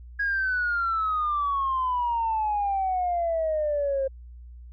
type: exponential sweep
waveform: sine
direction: down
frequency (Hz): 1658 to 531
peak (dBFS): -22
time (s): 0.19-4.08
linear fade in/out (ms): 10
effects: tanh soft clip ceiling -18 dBFS + added 60 Hz sine -41 dBFS peak until 4.72 s